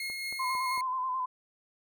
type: tone with tremolo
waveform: 30% pulse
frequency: 2154 Hz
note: C7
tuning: 50 cents sharp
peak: -30 dBFS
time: 0-0.81 s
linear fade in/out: 2 ms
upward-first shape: triangle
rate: 4.5 Hz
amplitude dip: 30%
type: click train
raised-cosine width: 1 ms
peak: -34 dBFS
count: 4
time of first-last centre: 0.1-0.777 s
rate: 4.43 Hz
type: tone with vibrato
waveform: sine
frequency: 1027 Hz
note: C6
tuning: 33 cents flat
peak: -29 dBFS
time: 0.39-1.26 s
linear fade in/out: 10 ms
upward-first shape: square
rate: 9.3 Hz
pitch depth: 32 cents each way
effects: none